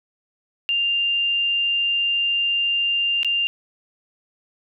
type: tone with dropouts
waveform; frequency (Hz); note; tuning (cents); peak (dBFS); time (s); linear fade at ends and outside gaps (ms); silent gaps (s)
sine; 2794; F7; 0; -18; 0.69-3.47; 0; 3.231-3.247
effects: none